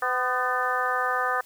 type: harmonic tone with a mistuned harmonic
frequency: 252.8 Hz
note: B3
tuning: 41 cents sharp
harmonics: 2 / 3 / 4 / 5 / 6 / 7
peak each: -32 / -30 / -32 / -27 / -30 / -31 dBFS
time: 0.02-1.41 s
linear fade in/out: 5 ms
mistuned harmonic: 5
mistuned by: -45 cents
effects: white hiss -54 dBFS RMS until 1.45 s